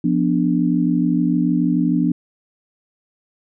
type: chord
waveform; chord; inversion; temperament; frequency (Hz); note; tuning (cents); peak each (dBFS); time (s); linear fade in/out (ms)
sine; B diminished; second; equal; 174.61 / 246.9 / 293.7; F3 / B3 / D4; 0 / 0 / 0; -19; 0.04-2.12; 5
effects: none